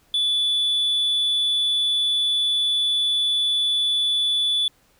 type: tone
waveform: sine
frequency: 3460 Hz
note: A7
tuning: 30 cents flat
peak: -16 dBFS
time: 0.14-4.68 s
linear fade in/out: 2 ms
effects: tanh soft clip ceiling -17 dBFS + pink hiss -60 dBFS RMS until 4.99 s